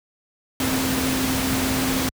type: tone in noise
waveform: sine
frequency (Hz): 261.6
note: C4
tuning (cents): 0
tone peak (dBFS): -23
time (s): 0.6-2.09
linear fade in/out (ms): 2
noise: pink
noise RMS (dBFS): -24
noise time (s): 0.6-2.09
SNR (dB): -2
effects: high-pass 60 Hz 12 dB/octave